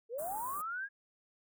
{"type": "linear sweep", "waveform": "sine", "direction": "up", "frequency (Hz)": [432.7, 1670], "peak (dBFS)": -36, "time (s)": [0.09, 0.89], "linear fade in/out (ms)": 50}
{"type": "band-stop noise", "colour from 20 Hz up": "white", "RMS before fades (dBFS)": -45, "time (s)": [0.18, 0.62], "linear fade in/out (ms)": 10, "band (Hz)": [1500, 7900], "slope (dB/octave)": 48}
{"effects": []}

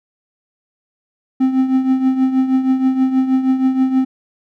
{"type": "tone with tremolo", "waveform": "triangle", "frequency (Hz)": 261.6, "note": "C4", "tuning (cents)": 0, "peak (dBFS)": -7, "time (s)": [1.4, 4.05], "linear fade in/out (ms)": 10, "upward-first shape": "triangle", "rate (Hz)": 6.3, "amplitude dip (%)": 70, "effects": []}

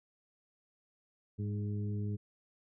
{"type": "harmonic tone with a mistuned harmonic", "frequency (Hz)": 103.83, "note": "G#2", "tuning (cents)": 0, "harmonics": [1, 2, 3, 4], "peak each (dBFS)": [-34, -40, -48, -48], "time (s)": [1.38, 2.17], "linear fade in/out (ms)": 20, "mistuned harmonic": 2, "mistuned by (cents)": -25, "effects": []}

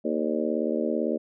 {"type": "harmonic tone with a mistuned harmonic", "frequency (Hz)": 77.78, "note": "D#2", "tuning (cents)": 0, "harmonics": [3, 4, 5, 6, 7, 8], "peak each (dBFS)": [-29, -30, -31, -32, -32, -33], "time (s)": [0.04, 1.18], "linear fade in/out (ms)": 20, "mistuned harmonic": 8, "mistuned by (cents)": -55, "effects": []}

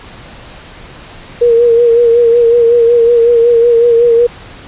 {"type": "tone with vibrato", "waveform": "sine", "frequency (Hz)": 470, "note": "A#4", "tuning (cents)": 14, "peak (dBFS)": -4, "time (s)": [1.41, 4.27], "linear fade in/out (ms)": 10, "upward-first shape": "sine", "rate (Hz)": 5.4, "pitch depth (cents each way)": 40, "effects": ["pink hiss -33 dBFS RMS until 4.67 s", "resampled to 8000 Hz"]}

